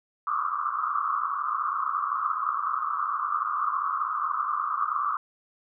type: band-pass noise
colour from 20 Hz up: pink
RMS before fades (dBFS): -28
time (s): 0.27-5.17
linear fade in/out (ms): 2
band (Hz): 1100 to 1300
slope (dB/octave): 96
effects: none